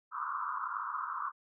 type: band-pass noise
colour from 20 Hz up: pink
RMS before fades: -37 dBFS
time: 0.11-1.32 s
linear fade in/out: 50 ms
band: 1000 to 1400 Hz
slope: 96 dB/octave
effects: none